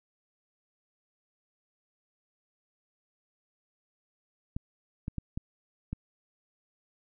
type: clicks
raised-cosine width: 5 ms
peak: -21 dBFS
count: 5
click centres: 4.565 / 5.081 / 5.183 / 5.375 / 5.93 s
effects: none